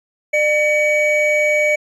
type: tone pair together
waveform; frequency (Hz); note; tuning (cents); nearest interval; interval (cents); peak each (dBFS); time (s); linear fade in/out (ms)
triangle; 600 / 2265; D5 / C#7; +37 / +37; octave + major seventh; 2300; -14; 0.33-1.76; 10
effects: resampled to 24000 Hz